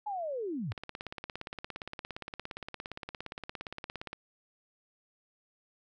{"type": "linear sweep", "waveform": "sine", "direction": "down", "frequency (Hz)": [859, 83.7], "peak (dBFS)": -33, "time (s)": [0.06, 0.73], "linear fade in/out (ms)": 10}
{"type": "click train", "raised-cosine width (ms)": 0.3, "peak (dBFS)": -23, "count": 60, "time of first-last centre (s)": [0.72, 4.13], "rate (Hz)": 17.3}
{"effects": []}